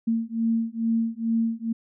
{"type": "beating tone pair", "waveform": "sine", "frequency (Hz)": [226.5, 228.8], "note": ["A#3", "A#3"], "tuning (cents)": [-50, -32], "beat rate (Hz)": 2.3, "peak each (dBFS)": -25, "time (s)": [0.07, 1.73], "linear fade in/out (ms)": 10, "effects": []}